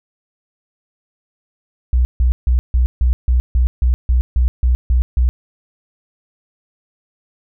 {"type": "tone bursts", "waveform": "sine", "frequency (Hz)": 61.74, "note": "B1", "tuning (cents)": 0, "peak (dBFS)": -10, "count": 13, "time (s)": [1.93, 5.29], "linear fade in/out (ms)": 0, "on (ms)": 120, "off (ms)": 150, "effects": []}